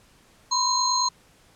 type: tone cluster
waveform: sine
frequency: 989 / 1038 / 4150 / 6530 Hz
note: B5 / C6 / C8 / G#8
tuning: +2 / -14 / -15 / -30 cents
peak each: -25 / -28 / -24 / -27 dBFS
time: 0.51-1.09 s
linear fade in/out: 10 ms
effects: pink hiss -57 dBFS RMS until 1.55 s + low-pass 11000 Hz 12 dB/octave